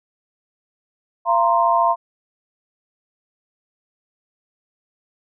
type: chord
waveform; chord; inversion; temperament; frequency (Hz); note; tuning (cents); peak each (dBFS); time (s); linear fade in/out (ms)
sine; F suspended fourth; none; equal with one note detuned; 684.1 / 932.3 / 1046.5; F5 / Bb5 / C6; -36 / 0 / 0; -18; 1.25-1.96; 50
effects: none